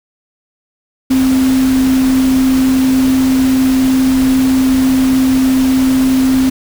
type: tone in noise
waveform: sine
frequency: 261.6 Hz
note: C4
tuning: in tune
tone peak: -8 dBFS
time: 1.1-6.5 s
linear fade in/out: 10 ms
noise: pink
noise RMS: -23 dBFS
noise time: 1.1-6.5 s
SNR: +12 dB
effects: none